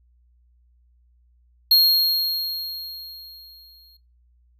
square tone with exponential decay, 4256 Hz, C8, 29 cents sharp, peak -11 dBFS, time 1.71-3.97 s, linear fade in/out 5 ms, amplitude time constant 490 ms, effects noise-tail reverb RT60 0.3 s tail -25 dB re dry + added 60 Hz sine -56 dBFS peak until 4.59 s

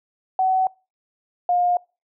sine tone pair in turn, 753 / 710.7 Hz, F#5 / F5, +30 / +30 cents, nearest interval minor second, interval 100 cents, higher first, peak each -16 dBFS, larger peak neither, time 0.39-0.67 / 1.49-1.77 s, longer neither, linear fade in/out 2 ms, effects noise-tail reverb RT60 0.3 s tail -25 dB re dry

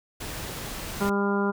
pink noise, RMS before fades -35 dBFS, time 0.2-1.1 s, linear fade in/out 10 ms
harmonic tone, 200.4 Hz, G3, 38 cents sharp, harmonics 1 / 2 / 3 / 4 / 5 / 6 / 7, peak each -25 / -27 / -36 / -35 / -32 / -37 / -32 dBFS, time 1-1.52 s, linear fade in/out 20 ms
effects none

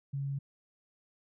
sine tone, 138.8 Hz, C#3, 3 cents sharp, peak -32 dBFS, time 0.13-0.39 s, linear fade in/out 10 ms, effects none

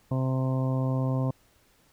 harmonic tone, 130.81 Hz, C3, in tune, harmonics 1 / 2 / 3 / 4 / 5 / 6 / 7 / 8, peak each -25 / -31 / -42 / -36 / -39 / -48 / -43 / -42 dBFS, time 0.11-1.31 s, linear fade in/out 5 ms, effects pink hiss -63 dBFS RMS until 1.92 s

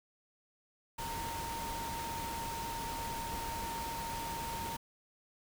sine tone in noise, 921 Hz, A#5, 21 cents flat, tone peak -39 dBFS, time 0.98-4.77 s, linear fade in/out 10 ms, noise pink, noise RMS -42 dBFS, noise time 0.98-4.77 s, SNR 0 dB, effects none

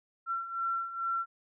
sine beating tone pair, 1355 / 1357.3 Hz, E6 / F6, +47 / -50 cents, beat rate 2.3 Hz, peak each -37 / -32 dBFS, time 0.26-1.26 s, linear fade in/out 50 ms, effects none

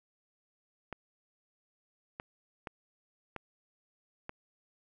clicks, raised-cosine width 0.5 ms, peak -24 dBFS, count 5, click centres 0.927 / 2.199 / 2.672 / 3.363 / 4.294 s, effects none

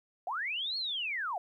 sine linear two-way sweep, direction up then down, 654 to 4373 to 654 Hz, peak -32 dBFS, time 0.27-1.38 s, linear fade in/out 2 ms, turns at 0.77 s, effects 12-bit

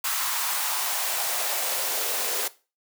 white noise with high-pass filter sweep, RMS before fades -27 dBFS, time 0.04-2.48 s, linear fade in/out 5 ms, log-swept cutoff 1100 to 430 Hz, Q 2.4, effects noise-tail reverb RT60 0.3 s tail -17 dB re dry

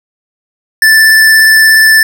square tone with vibrato, 1760 Hz, A6, in tune, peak -3 dBFS, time 0.82-2.03 s, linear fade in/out 2 ms, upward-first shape triangle, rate 17 Hz, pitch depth 15 cents each way, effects none

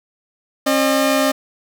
sawtooth tone pair together, 269.7 / 606 Hz, C#4 / D#5, -47 / -46 cents, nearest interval octave + major second, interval 1401 cents, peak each -13 dBFS, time 0.66-1.32 s, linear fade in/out 10 ms, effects none

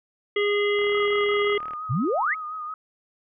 harmonic tone, 410.9 Hz, G#4, 18 cents flat, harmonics 1 / 3 / 5 / 7 / 8, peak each -21 / -33 / -27 / -35 / -34 dBFS, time 0.36-1.58 s, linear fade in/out 5 ms
click train, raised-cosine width 0.5 ms, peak -26 dBFS, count 37, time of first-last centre 0.79-1.735 s, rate 38.1 Hz
sine tone with vibrato, 1244.5 Hz, D#6, in tune, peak -30 dBFS, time 0.93-2.74 s, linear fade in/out 2 ms, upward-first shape sine, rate 5.7 Hz, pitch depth 41 cents each way
sine exponential sweep, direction up, 103.83 to 2294 Hz, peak -21 dBFS, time 1.89-2.35 s, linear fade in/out 20 ms
effects none

